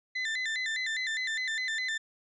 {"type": "tone with vibrato", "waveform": "35% pulse", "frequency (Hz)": 1900, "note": "A#6", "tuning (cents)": 33, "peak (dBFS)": -28, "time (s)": [0.15, 1.98], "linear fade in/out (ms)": 10, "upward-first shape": "square", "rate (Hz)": 4.9, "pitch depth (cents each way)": 110, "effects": ["resampled to 16000 Hz"]}